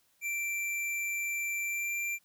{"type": "tone with pitch glide", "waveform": "square", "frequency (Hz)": [2349, 2365], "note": ["D7", "D7"], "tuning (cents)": [0, 12], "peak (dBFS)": -32, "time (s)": [0.21, 2.19], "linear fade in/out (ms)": 50, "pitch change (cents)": 12, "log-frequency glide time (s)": [1.66, 1.95], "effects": ["white hiss -70 dBFS RMS until 2.24 s"]}